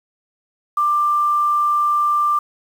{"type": "tone with quantisation", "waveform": "sine", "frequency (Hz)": 1185, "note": "D6", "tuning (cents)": 15, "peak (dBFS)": -14, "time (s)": [0.77, 2.39], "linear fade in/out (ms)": 5, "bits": 7, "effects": []}